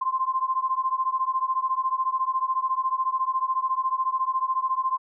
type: beating tone pair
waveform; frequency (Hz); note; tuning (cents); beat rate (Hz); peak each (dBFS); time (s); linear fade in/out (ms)
sine; 1041 / 1055; C6 / C6; -9 / +14; 14; -25 / -26; 0.01-4.98; 10
effects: none